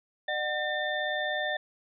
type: tone cluster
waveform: sine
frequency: 605 / 743 / 1804 / 3563 Hz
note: D#5 / F#5 / A6 / A7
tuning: -49 / +7 / +43 / +21 cents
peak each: -33 / -35 / -31 / -37 dBFS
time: 0.28-1.57 s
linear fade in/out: 5 ms
effects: none